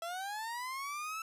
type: linear sweep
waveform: 30% pulse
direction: up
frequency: 659.3 to 1328 Hz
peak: -35 dBFS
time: 0.02-1.22 s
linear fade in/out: 2 ms
effects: resampled to 32000 Hz